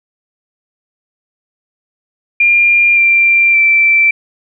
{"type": "tone with pitch steps", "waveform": "sine", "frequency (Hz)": [2400, 2368, 2337], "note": ["D7", "D7", "D7"], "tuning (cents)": [37, 14, -9], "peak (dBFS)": -6, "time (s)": [2.4, 4.11], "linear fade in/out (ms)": 5, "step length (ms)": 570, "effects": []}